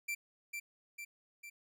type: tone with echo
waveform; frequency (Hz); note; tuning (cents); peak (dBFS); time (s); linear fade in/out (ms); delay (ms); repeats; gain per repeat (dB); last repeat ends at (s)
45% pulse; 2349; D7; 0; -35; 0.08-0.15; 10; 450; 3; -4; 1.5
effects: none